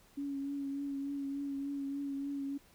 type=tone with vibrato; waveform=sine; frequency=279.2 Hz; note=C#4; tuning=13 cents sharp; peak=-35 dBFS; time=0.17-2.58 s; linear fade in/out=10 ms; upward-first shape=triangle; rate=3.4 Hz; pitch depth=30 cents each way; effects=pink hiss -64 dBFS RMS until 2.74 s